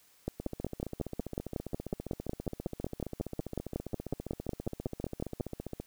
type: two click trains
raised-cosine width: 2 ms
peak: -19 / -24 dBFS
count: 29 / 82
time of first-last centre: 0.28-5.408 / 0.4-5.8 s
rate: 5.46 / 15 Hz
effects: white hiss -64 dBFS RMS until 5.86 s